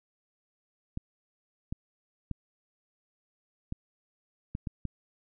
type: clicks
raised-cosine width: 5 ms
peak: -21 dBFS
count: 7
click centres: 0.974 / 1.725 / 2.313 / 3.724 / 4.551 / 4.672 / 4.853 s
effects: none